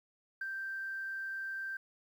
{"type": "tone with ADSR envelope", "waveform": "sine", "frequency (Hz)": 1568, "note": "G6", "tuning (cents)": 0, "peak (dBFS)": -33, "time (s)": [0.41, 1.77], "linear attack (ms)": 5, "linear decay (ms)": 32, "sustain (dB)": -3, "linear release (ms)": 4, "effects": ["tanh soft clip ceiling -31 dBFS", "11-bit"]}